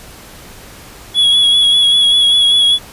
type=tone with vibrato; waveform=triangle; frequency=3360 Hz; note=G#7; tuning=19 cents sharp; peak=-6 dBFS; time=1.14-2.79 s; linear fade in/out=50 ms; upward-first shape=sine; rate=5.1 Hz; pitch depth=27 cents each way; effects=pink hiss -36 dBFS RMS until 2.92 s + resampled to 32000 Hz